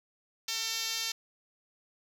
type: tone with band-pass filter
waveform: 5% pulse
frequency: 450.6 Hz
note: A4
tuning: 41 cents sharp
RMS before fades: -34 dBFS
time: 0.48-1.12 s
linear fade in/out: 5 ms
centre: 6300 Hz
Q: 0.96
effects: none